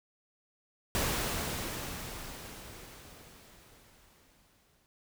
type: noise with exponential decay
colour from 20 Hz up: pink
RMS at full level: -30 dBFS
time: 0.95-4.86 s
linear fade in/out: 0 ms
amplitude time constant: 850 ms
effects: none